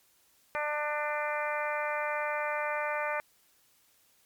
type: harmonic tone with a mistuned harmonic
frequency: 298.2 Hz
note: D4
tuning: 27 cents sharp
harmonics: 2 / 3 / 4 / 5 / 6 / 7 / 8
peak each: -34 / -36 / -37 / -38 / -39 / -39 / -40 dBFS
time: 0.55-3.2 s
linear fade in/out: 0 ms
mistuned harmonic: 7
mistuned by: -23 cents
effects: white hiss -66 dBFS RMS until 4.25 s + MP3 96 kbps